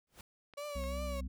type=noise with exponential growth; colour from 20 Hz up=pink; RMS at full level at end=-48 dBFS; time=0.07-0.21 s; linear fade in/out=2 ms; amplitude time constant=29 ms
type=clicks; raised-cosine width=0.3 ms; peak=-38 dBFS; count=2; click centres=0.537 / 0.839 s
type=tone with vibrato; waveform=35% pulse; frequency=568 Hz; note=C#5; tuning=42 cents sharp; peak=-38 dBFS; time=0.57-1.21 s; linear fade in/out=10 ms; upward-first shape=triangle; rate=2.7 Hz; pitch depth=83 cents each way
type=harmonic tone; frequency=64.1 Hz; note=C2; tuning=35 cents flat; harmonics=1 / 3 / 4; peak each=-37 / -47 / -49 dBFS; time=0.75-1.28 s; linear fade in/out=10 ms
effects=none